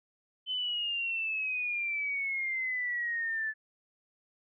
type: exponential sweep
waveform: sine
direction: down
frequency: 3058 to 1737 Hz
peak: -30 dBFS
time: 0.46-3.54 s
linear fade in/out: 50 ms
effects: none